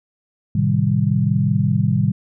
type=chord; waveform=sine; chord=A half-diminished seventh; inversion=none; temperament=equal; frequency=110 / 130.81 / 155.56 / 196 Hz; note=A2 / C3 / Eb3 / G3; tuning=0 / 0 / 0 / 0 cents; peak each=-20 dBFS; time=0.55-2.12 s; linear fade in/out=5 ms; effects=none